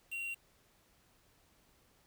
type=tone with quantisation; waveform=triangle; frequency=2751 Hz; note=F7; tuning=27 cents flat; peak=-36 dBFS; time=0.11-0.35 s; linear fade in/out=20 ms; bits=8; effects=pink hiss -69 dBFS RMS until 2.06 s